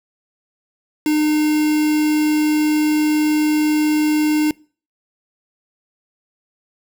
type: tone with quantisation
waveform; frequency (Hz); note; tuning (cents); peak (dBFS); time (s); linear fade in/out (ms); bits
triangle; 304.3; D#4; -38; -12; 1.06-4.51; 2; 4
effects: noise-tail reverb RT60 0.4 s tail -24 dB re dry